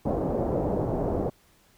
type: low-pass noise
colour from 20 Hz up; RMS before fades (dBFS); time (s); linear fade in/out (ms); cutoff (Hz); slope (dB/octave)
white; -27; 0.05-1.3; 10; 630; 24
effects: pink hiss -61 dBFS RMS until 1.77 s